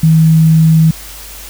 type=tone; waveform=sine; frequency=160 Hz; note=D#3; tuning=49 cents sharp; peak=-4 dBFS; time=0.03-0.91 s; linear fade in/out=5 ms; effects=added 50 Hz sine -33 dBFS peak until 1.49 s + white hiss -31 dBFS RMS until 1.49 s